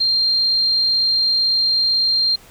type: tone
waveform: sine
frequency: 4186 Hz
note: C8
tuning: in tune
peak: -14 dBFS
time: 0-2.36 s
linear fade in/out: 10 ms
effects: pink hiss -46 dBFS RMS until 2.5 s